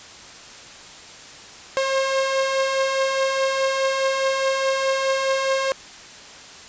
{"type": "beating tone pair", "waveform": "sawtooth", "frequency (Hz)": [532, 536.8], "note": ["C5", "C5"], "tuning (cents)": [29, 44], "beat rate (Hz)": 4.8, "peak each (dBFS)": [-24, -16], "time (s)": [1.77, 5.72], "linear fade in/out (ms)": 0, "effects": ["white hiss -41 dBFS RMS until 6.68 s", "resampled to 16000 Hz"]}